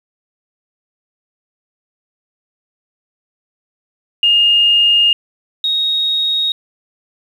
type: tone pair in turn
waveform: sine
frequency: 2835 / 3756 Hz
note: F7 / A#7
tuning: +25 / +12 cents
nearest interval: perfect fourth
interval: 487 cents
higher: second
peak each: -8 / -13 dBFS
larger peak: first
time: 4.23-5.13 / 5.64-6.52 s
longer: first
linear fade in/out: 2 ms
effects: 7-bit